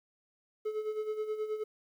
triangle tone with tremolo, 430 Hz, A4, 40 cents flat, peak -28 dBFS, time 0.65-1.64 s, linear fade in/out 10 ms, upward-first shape sine, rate 9.4 Hz, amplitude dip 65%, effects 11-bit

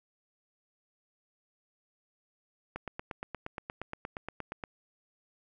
click train, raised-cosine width 0.5 ms, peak -22 dBFS, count 17, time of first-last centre 2.76-4.638 s, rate 8.52 Hz, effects none

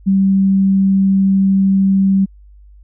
sine tone, 193.8 Hz, G3, 20 cents flat, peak -9 dBFS, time 0.06-2.26 s, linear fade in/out 20 ms, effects added 50 Hz sine -39 dBFS peak until 2.83 s

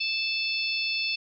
harmonic tone, 878 Hz, A5, 4 cents flat, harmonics 3 / 4 / 5 / 6, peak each -28 / -35 / -32 / -34 dBFS, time 0-1.16 s, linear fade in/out 10 ms, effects none

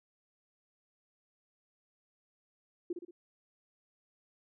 sine tone with echo, 349.2 Hz, F4, in tune, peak -32 dBFS, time 2.9-2.93 s, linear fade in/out 5 ms, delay 60 ms, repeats 3, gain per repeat -6 dB, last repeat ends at 3.11 s, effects none

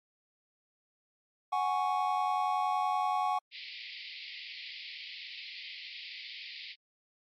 triangle chord, F# suspended second, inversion none, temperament equal, 740 / 830.6 / 1108.7 Hz, F#5 / G#5 / C#6, 0 / 0 / 0 cents, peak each -30 / -31 / -31 dBFS, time 1.52-3.39 s, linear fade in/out 10 ms
pink band-pass noise, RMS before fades -45 dBFS, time 3.51-6.76 s, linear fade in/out 50 ms, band 2000 to 4900 Hz, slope 96 dB/octave
effects AAC 64 kbps

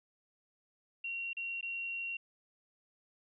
sine tone with dropouts, 2746 Hz, F7, 30 cents flat, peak -36 dBFS, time 1.04-2.17 s, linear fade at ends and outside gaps 5 ms, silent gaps 1.332-1.368 / 1.611-1.627 s, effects none

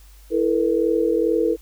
sine chord, E suspended fourth, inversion none, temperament equal with one note detuned, 329.6 / 440 / 482.3 Hz, E4 / A4 / B4, 0 / 0 / -41 cents, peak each -21 dBFS, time 0.3-1.57 s, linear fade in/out 50 ms, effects added 50 Hz sine -44 dBFS peak until 1.61 s + white hiss -54 dBFS RMS until 1.61 s

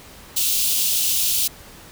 white high-pass noise, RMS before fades -20 dBFS, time 0.36-1.48 s, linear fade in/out 10 ms, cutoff 2700 Hz, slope 48 dB/octave, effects pink hiss -43 dBFS RMS until 1.91 s

